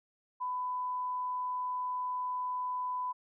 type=tone; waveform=sine; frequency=1000 Hz; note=B5; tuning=21 cents sharp; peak=-32 dBFS; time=0.4-3.13 s; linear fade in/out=20 ms; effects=none